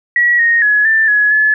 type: tone with pitch steps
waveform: sine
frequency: 1924 / 1862 / 1690 / 1776 / 1687 / 1718 Hz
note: B6 / A#6 / G#6 / A6 / G#6 / A6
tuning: -46 / -2 / +30 / +16 / +27 / -42 cents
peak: -8 dBFS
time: 0.16-1.54 s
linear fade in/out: 2 ms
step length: 230 ms
effects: none